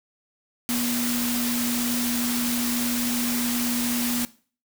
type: tone in noise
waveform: sine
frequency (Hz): 241.1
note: B3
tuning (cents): -41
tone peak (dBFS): -25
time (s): 0.69-4.25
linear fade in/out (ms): 0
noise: white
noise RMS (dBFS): -28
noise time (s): 0.69-4.25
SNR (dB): 0
effects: noise-tail reverb RT60 0.4 s tail -18 dB re dry